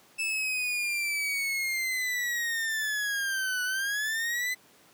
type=linear two-way sweep; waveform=40% pulse; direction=down then up; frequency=2637 to 1476 to 2031 Hz; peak=-27 dBFS; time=0.18-4.55 s; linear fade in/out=20 ms; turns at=3.63 s; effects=pink hiss -58 dBFS RMS until 4.93 s + high-pass 200 Hz 12 dB/octave